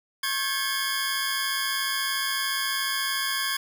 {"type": "tone cluster", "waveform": "20% pulse", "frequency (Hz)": [1090, 1588, 1705, 4928], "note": ["C#6", "G6", "G#6", "D#8"], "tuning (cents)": [-29, 22, 45, -17], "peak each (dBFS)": -26, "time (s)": [0.23, 3.57], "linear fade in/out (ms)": 5, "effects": []}